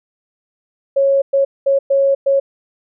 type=tone bursts at uneven times; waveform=sine; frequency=550 Hz; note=C#5; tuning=14 cents flat; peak=-10 dBFS; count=5; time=0.96-1.22 / 1.33-1.45 / 1.66-1.79 / 1.9-2.15 / 2.26-2.4 s; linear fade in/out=10 ms; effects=none